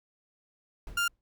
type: noise with exponential decay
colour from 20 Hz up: brown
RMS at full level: -38 dBFS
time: 0.87-1.21 s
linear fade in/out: 1 ms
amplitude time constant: 73 ms
type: tone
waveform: 30% pulse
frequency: 1400 Hz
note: F6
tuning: 4 cents sharp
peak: -23 dBFS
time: 0.97-1.08 s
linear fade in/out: 5 ms
effects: none